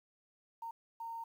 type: tone bursts at uneven times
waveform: sine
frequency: 918 Hz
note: A#5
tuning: 27 cents flat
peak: -40 dBFS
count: 2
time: 0.62-0.71 / 1-1.24 s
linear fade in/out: 5 ms
effects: 11-bit